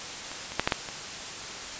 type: clicks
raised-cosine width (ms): 0.3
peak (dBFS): -22 / -20 / -6 / -6 / -6 / -19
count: 6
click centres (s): 0.316 / 0.52 / 0.596 / 0.675 / 0.722 / 0.888
effects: white hiss -37 dBFS RMS until 1.79 s + resampled to 16000 Hz